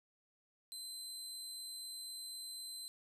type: tone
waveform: 25% pulse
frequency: 4072 Hz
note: C8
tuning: 48 cents flat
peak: -40 dBFS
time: 0.72-2.88 s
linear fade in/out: 0 ms
effects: none